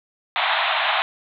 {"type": "band-pass noise", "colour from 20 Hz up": "pink", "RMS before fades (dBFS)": -21, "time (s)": [0.36, 1.02], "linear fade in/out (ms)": 0, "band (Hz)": [640, 3900], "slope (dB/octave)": 96, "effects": []}